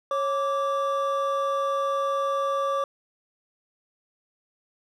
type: tone pair together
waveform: triangle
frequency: 550 / 1165.4 Hz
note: C#5 / D6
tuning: -14 / -14 cents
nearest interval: octave + minor second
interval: 1300 cents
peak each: -24 / -24 dBFS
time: 0.11-2.84 s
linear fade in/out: 2 ms
effects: none